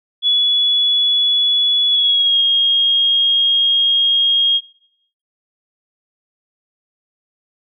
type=tone with pitch glide; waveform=sine; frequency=3400 to 3256 Hz; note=G#7 to G#7; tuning=+40 to -35 cents; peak=-11 dBFS; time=0.22-4.61 s; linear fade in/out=50 ms; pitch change=-75 cents; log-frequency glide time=1.89-2.39 s; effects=noise-tail reverb RT60 0.7 s tail -19 dB re dry